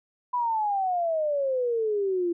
sine exponential sweep, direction down, 999 to 338 Hz, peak -23 dBFS, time 0.33-2.33 s, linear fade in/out 10 ms, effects none

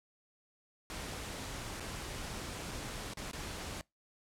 pink noise with dropouts, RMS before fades -42 dBFS, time 0.9-3.81 s, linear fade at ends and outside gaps 0 ms, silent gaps 1.798-1.805 / 2.713-2.716 / 3.136-3.172 / 3.313-3.332 s, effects noise-tail reverb RT60 0.2 s tail -24 dB re dry + low-pass 10000 Hz 12 dB/octave

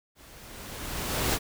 pink noise with level ramp, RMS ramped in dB -53 to -24 dBFS, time 0.15-1.39 s, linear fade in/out 50 ms, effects none

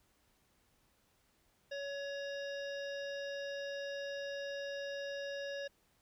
harmonic tone with a mistuned harmonic, 561 Hz, C#5, 21 cents sharp, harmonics 1 / 3 / 5 / 7 / 9 / 10, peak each -40 / -46 / -52 / -53 / -57 / -58 dBFS, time 1.71-5.68 s, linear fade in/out 10 ms, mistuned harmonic 7, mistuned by -85 cents, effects pink hiss -73 dBFS RMS until 6.01 s

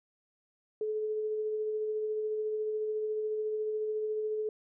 sine tone with tremolo, 430 Hz, A4, 40 cents flat, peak -29 dBFS, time 0.81-4.49 s, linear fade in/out 2 ms, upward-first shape sine, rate 14 Hz, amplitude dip 25%, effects none

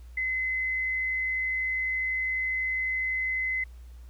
sine tone, 2043 Hz, C7, 42 cents flat, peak -26 dBFS, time 0.17-3.64 s, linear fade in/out 5 ms, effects added 60 Hz sine -43 dBFS peak until 4.09 s + pink hiss -63 dBFS RMS until 4.09 s

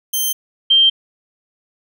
5% pulse / sine tone pair in turn, 3136 / 3149 Hz, G7 / G7, 0 / +7 cents, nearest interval unison, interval 7 cents, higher second, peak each -8 dBFS, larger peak neither, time 0.13-0.33 / 0.7-0.9 s, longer neither, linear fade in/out 10 ms, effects none

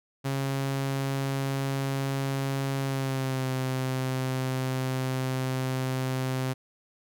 sawtooth tone with pitch glide, 136.3 to 130.37 Hz, C#3 to C3, -29 to -6 cents, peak -23 dBFS, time 0.24-6.54 s, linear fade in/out 20 ms, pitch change -77 cents, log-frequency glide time 2.82-3.49 s, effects none

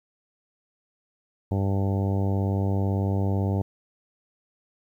harmonic tone, 98 Hz, G2, in tune, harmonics 1 / 2 / 3 / 4 / 5 / 6 / 7 / 8 / 9, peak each -23 / -29 / -33 / -35 / -37 / -39 / -40 / -41 / -42 dBFS, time 1.51-3.62 s, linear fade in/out 5 ms, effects 10-bit

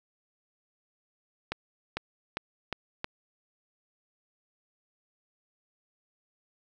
accelerating click train, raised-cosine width 0.3 ms, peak -15 dBFS, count 5, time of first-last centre 1.52-3.044 s, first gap 450 ms, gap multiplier 0.89, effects none

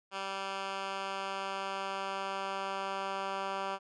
10% pulse tone with band-pass filter sweep, 194.4 Hz, G3, 14 cents flat, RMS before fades -37 dBFS, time 0.11-3.79 s, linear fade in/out 50 ms, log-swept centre 2000 to 1300 Hz, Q 0.76, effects resampled to 22050 Hz

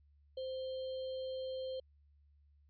sine tone with sample-and-hold, 520 Hz, C5, 11 cents flat, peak -38 dBFS, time 0.37-1.8 s, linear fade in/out 5 ms, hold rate 3675 Hz, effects added 72 Hz sine -64 dBFS peak until 2.69 s + resampled to 11025 Hz

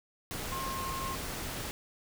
sine tone in noise, 1068 Hz, C6, 35 cents sharp, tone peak -36 dBFS, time 0.52-1.15 s, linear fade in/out 0 ms, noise pink, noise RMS -38 dBFS, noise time 0.31-1.71 s, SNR -1 dB, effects none

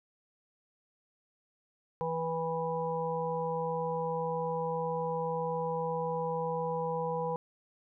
harmonic tone, 163.8 Hz, E3, 11 cents flat, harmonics 1 / 3 / 5 / 6, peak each -38 / -33 / -38 / -37 dBFS, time 2.01-7.36 s, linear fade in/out 0 ms, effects none

